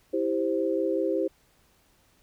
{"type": "chord", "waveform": "sine", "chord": "C major", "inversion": "first", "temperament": "just", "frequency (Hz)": [327, 392.4, 523.3], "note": ["E4", "G4", "C5"], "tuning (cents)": [-14, 2, 0], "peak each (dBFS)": -28, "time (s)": [0.13, 1.28], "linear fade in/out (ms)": 10, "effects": ["pink hiss -64 dBFS RMS until 2.22 s"]}